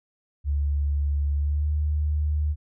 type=tone with pitch glide; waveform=sine; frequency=71.9 to 75 Hz; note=D2 to D2; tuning=-36 to +37 cents; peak=-21 dBFS; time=0.44-2.56 s; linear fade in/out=50 ms; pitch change=+73 cents; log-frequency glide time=1.35-1.71 s; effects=none